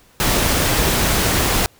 pink noise, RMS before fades -17 dBFS, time 0.2-1.66 s, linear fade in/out 0 ms, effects pink hiss -52 dBFS RMS until 1.79 s

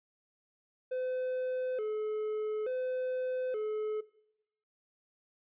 triangle tone with vibrato, 467.7 Hz, A#4, 6 cents sharp, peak -30 dBFS, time 0.91-4.01 s, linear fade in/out 10 ms, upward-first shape square, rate 0.57 Hz, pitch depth 150 cents each way, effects noise-tail reverb RT60 0.8 s tail -19 dB re dry + resampled to 8000 Hz

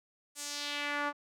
sawtooth tone with band-pass filter sweep, 290.4 Hz, D4, 19 cents flat, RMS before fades -36 dBFS, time 0.35-1.13 s, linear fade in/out 50 ms, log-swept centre 8800 to 1100 Hz, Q 1.7, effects none

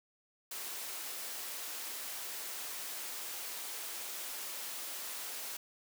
white high-pass noise, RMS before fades -42 dBFS, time 0.51-5.57 s, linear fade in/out 5 ms, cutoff 360 Hz, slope 12 dB/octave, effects none

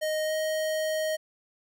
square tone with pitch glide, 621 to 626 Hz, D#5 to D#5, -3 to +10 cents, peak -27 dBFS, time 0.01-1.17 s, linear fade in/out 20 ms, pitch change +13 cents, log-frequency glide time 0.25-0.33 s, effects none

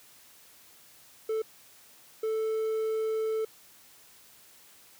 triangle tone bursts at uneven times, 440 Hz, A4, in tune, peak -25 dBFS, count 2, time 1.29-1.42 / 2.23-3.45 s, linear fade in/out 5 ms, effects white hiss -56 dBFS RMS until 4.99 s + high-pass 60 Hz 12 dB/octave

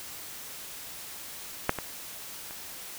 clicks, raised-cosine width 0.5 ms, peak -7 / -17 / -27 dBFS, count 3, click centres 1.694 / 1.787 / 2.509 s, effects white hiss -42 dBFS RMS until 2.98 s

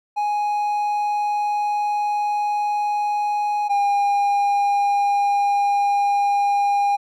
triangle tone pair in turn, 830.6 / 808.8 Hz, G#5 / G#5, 0 / -46 cents, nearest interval unison, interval 46 cents, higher first, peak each -17 / -14 dBFS, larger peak second, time 0.16-3.69 / 3.69-6.97 s, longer first, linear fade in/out 20 ms, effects none

